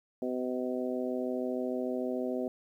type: harmonic tone with a mistuned harmonic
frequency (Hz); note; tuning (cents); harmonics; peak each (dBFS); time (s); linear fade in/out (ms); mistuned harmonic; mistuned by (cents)
126.6; B2; +43; 2 / 3 / 4 / 5 / 6; -34 / -36 / -37 / -38 / -49; 0.22-2.48; 2; 6; -17
effects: 11-bit